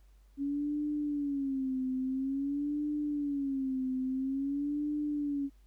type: tone with vibrato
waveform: sine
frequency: 277.2 Hz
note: C#4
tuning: in tune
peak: -30 dBFS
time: 0.37-5.5 s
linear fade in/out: 50 ms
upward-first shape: sine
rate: 0.49 Hz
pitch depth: 120 cents each way
effects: added 49 Hz sine -57 dBFS peak until 5.66 s + pink hiss -73 dBFS RMS until 5.66 s